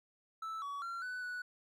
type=tone with pitch steps; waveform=triangle; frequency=1316 / 1131 / 1371 / 1495 / 1477 Hz; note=E6 / C#6 / F6 / F#6 / F#6; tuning=-3 / +34 / -32 / +17 / -3 cents; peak=-37 dBFS; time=0.42-1.42 s; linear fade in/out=5 ms; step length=200 ms; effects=none